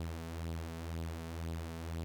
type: tone with flanger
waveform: sawtooth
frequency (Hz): 82.41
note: E2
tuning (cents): 0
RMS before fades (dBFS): -41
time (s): 0-2.04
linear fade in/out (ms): 0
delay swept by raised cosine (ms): 0.23 to 4.63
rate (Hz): 2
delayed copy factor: +0.55
effects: none

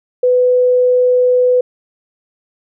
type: tone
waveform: sine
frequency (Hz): 499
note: B4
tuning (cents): +18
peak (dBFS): -8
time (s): 0.23-1.61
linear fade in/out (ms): 5
effects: none

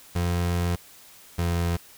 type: tone pair in turn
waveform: 30% pulse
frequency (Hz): 87.31 / 85.81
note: F2 / F2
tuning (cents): 0 / -30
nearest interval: unison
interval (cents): 30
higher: first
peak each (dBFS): -20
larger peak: neither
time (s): 0.15-0.76 / 1.38-1.77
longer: first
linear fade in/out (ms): 10
effects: white hiss -50 dBFS RMS until 1.97 s

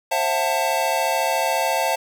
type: chord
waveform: square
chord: F# half-diminished seventh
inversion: second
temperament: just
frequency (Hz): 532.8 / 666 / 740 / 888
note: C5 / E5 / F#5 / A5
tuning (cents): +31 / +18 / 0 / +16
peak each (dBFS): -27 / -25 / -27 / -24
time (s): 0.11-1.96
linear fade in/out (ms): 10
effects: 8-bit

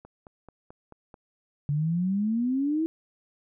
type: click train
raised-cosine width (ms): 1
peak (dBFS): -32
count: 6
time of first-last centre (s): 0.05-1.142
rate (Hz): 4.58
type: exponential sweep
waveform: sine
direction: up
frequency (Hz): 141.7 to 329.6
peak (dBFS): -23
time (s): 1.69-2.86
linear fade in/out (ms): 0
effects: none

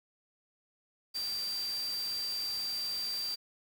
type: tone in noise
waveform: sine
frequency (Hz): 4699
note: D8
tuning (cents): 0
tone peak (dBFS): -33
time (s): 1.14-3.36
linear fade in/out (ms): 20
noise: white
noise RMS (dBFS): -45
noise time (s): 1.14-3.36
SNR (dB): +9
effects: none

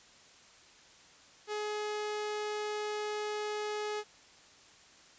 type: tone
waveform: sawtooth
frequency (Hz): 421.4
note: G#4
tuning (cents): +25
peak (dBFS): -30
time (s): 1.47-4.04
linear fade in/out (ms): 50
effects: white hiss -58 dBFS RMS until 5.18 s + resampled to 16000 Hz

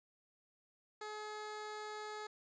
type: tone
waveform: 15% pulse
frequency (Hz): 424.9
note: G#4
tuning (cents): +40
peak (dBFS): -37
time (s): 1.01-2.27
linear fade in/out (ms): 5
effects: resampled to 16000 Hz

